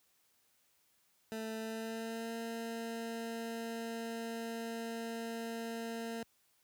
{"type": "tone with pitch glide", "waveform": "20% pulse", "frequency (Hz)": [221.4, 229.1], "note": ["A3", "A#3"], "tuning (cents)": [11, -30], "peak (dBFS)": -34, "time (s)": [1.32, 6.23], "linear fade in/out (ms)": 0, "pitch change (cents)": 59, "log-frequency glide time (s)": [1.58, 2.34], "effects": ["white hiss -73 dBFS RMS until 6.63 s", "high-pass 60 Hz 12 dB/octave"]}